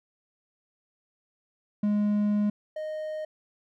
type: tone pair in turn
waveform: triangle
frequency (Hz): 207.7 / 619.2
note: G#3 / D#5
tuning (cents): 0 / -9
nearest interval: octave + perfect fifth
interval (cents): 1891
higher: second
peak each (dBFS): -20 / -29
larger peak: first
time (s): 1.83-2.5 / 2.76-3.25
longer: first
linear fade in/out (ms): 5
effects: none